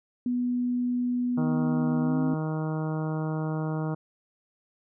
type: tone with pitch glide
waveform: sine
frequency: 245.9 to 258.7 Hz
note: B3 to C4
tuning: -7 to -19 cents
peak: -24 dBFS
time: 0.26-2.34 s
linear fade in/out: 2 ms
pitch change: +88 cents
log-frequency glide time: 2.02-2.17 s
type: harmonic tone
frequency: 156.6 Hz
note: D#3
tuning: 11 cents sharp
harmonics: 1 / 2 / 3 / 4 / 5 / 6 / 7 / 8 / 9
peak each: -28 / -34 / -38 / -40 / -42 / -44 / -45 / -46 / -47 dBFS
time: 1.37-3.95 s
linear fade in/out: 10 ms
effects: none